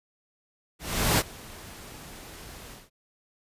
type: noise with ADSR envelope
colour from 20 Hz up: pink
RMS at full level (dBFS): -21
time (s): 0.79-2.9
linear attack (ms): 400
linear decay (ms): 35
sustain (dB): -23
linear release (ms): 180
effects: resampled to 32000 Hz